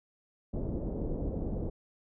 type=low-pass noise; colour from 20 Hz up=pink; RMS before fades=-34 dBFS; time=0.53-1.7 s; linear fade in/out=10 ms; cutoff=530 Hz; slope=24 dB/octave; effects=none